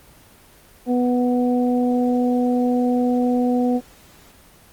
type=harmonic tone; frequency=246.9 Hz; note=B3; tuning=in tune; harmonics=1 / 2 / 3; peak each=-17 / -23 / -27 dBFS; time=0.86-3.81 s; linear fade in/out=50 ms; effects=pink hiss -49 dBFS RMS until 4.72 s + Opus 24 kbps